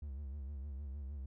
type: tone with vibrato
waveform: triangle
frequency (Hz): 69.7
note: C#2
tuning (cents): +10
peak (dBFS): -39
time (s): 0.02-1.26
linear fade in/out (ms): 5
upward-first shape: sine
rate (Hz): 6.5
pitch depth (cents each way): 110
effects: none